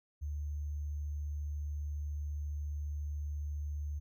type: tone with sample-and-hold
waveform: sine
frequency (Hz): 73.8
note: D2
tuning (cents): +9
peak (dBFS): -35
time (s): 0.21-4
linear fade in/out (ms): 20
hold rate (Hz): 6300
effects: none